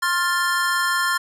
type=chord; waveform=square; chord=F major; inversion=second; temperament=equal with one note detuned; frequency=1061.1 / 1396.9 / 1760 Hz; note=C6 / F6 / A6; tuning=+24 / 0 / 0 cents; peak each=-24 dBFS; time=0.02-1.18 s; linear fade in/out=10 ms; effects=resampled to 32000 Hz + 9-bit